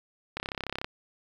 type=click train; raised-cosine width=0.3 ms; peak=-16 dBFS; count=17; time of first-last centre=0.37-0.845 s; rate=33.7 Hz; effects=8-bit